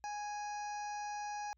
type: harmonic tone with a mistuned harmonic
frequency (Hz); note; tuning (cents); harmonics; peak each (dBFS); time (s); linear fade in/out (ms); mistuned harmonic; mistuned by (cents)
830; G#5; -1; 1 / 2 / 3 / 5 / 6 / 7 / 8; -39 / -50 / -54 / -60 / -58 / -54 / -62; 0.04-1.53; 0; 6; -15
effects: added 60 Hz sine -70 dBFS peak until 1.57 s